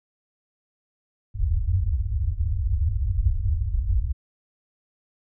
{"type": "low-pass noise", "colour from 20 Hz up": "white", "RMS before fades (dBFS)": -23, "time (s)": [1.34, 4.13], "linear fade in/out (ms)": 20, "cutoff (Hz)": 100, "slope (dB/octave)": 96, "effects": []}